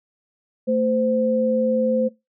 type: tone pair together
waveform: sine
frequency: 224.2 / 516 Hz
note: A3 / C5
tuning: +33 / -24 cents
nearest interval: octave + major second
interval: 1443 cents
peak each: -21 / -19 dBFS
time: 0.67-2.09 s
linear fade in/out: 20 ms
effects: noise-tail reverb RT60 0.2 s tail -20 dB re dry